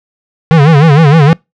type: tone with vibrato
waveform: square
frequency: 151.9 Hz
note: D#3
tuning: 41 cents flat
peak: -3 dBFS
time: 0.51-1.33 s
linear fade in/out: 0 ms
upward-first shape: sine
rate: 6.5 Hz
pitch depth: 160 cents each way
effects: noise-tail reverb RT60 0.2 s tail -25 dB re dry + low-pass 3000 Hz 12 dB/octave